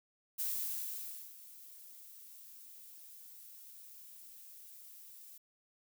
violet noise with ADSR envelope, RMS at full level -36 dBFS, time 0.38-5.38 s, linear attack 21 ms, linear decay 920 ms, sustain -18 dB, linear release 6 ms, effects none

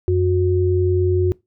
sine tone pair together, 91.03 / 364.1 Hz, F#2 / F#4, -28 / -28 cents, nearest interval 2 octaves, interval 2400 cents, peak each -17 dBFS, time 0.08-1.32 s, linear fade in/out 0 ms, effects noise-tail reverb RT60 0.2 s tail -22 dB re dry

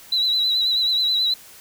triangle tone with vibrato, 3951 Hz, B7, in tune, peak -14 dBFS, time 0.12-1.34 s, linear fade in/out 5 ms, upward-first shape triangle, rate 9.3 Hz, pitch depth 57 cents each way, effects tanh soft clip ceiling -15 dBFS + white hiss -45 dBFS RMS until 1.6 s

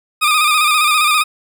20% pulse tone with vibrato, 1222 Hz, D#6, 32 cents flat, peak -6 dBFS, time 0.21-1.24 s, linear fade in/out 20 ms, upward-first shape square, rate 15 Hz, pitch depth 43 cents each way, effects none

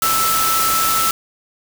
sine tone in noise, 1318.5 Hz, E6, in tune, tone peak -17 dBFS, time 0.02-1.11 s, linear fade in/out 2 ms, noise white, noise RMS -19 dBFS, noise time 0.02-1.11 s, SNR -1 dB, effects none

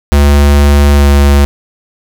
square tone with pitch glide, 71.7 to 70.84 Hz, D2 to C#2, -41 to +38 cents, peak -4 dBFS, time 0.12-1.45 s, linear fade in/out 0 ms, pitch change -21 cents, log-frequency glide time 0.93-1.08 s, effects none

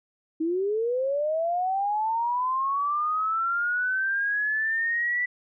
sine linear sweep, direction up, 311.5 to 1975.5 Hz, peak -23 dBFS, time 0.4-5.26 s, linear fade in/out 10 ms, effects none

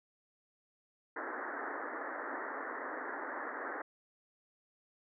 white band-pass noise, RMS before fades -41 dBFS, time 1.16-3.82 s, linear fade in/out 5 ms, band 250 to 1900 Hz, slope 96 dB/octave, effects none

